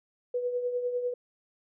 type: tone with tremolo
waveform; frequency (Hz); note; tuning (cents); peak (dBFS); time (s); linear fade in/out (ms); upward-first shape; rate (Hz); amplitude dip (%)
sine; 491.4; B4; -9; -25; 0.34-1.14; 5; triangle; 10; 60
effects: none